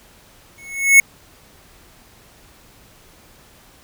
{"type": "tone with exponential growth", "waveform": "square", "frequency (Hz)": 2197, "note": "C#7", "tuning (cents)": -16, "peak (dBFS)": -4, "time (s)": [0.58, 1], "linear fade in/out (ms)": 2, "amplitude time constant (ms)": 91, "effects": ["pink hiss -49 dBFS RMS until 3.83 s"]}